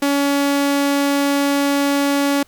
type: tone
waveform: sawtooth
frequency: 282.1 Hz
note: C#4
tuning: 30 cents sharp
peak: -11 dBFS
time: 0.02-2.43 s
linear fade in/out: 5 ms
effects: pink hiss -53 dBFS RMS until 2.47 s